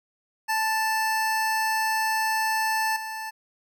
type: tone with level steps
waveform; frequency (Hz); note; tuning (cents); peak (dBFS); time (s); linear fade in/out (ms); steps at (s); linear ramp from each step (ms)
25% pulse; 880; A5; 0; -19 / -28; 0.48-3.31; 20; 2.96; 5
effects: none